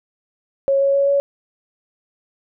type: tone with pitch steps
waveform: sine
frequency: 549 / 553.1 / 557.3 / 561.5 Hz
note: C#5 / C#5 / C#5 / C#5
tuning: -17 / -4 / +9 / +22 cents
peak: -13 dBFS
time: 0.68-1.2 s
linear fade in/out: 0 ms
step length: 130 ms
effects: none